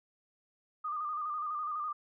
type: tone with vibrato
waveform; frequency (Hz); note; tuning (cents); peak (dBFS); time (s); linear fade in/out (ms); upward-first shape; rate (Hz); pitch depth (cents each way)
sine; 1213; D#6; -44; -33; 0.84-1.93; 10; square; 12; 43
effects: none